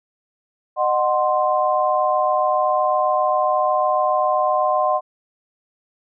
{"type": "chord", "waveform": "sine", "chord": "C diminished", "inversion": "first", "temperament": "equal with one note detuned", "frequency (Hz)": [612.3, 740, 1046.5], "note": ["Eb5", "Gb5", "C6"], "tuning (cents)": [-28, 0, 0], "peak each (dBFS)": -20, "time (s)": [0.76, 5.01], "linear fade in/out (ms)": 50, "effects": []}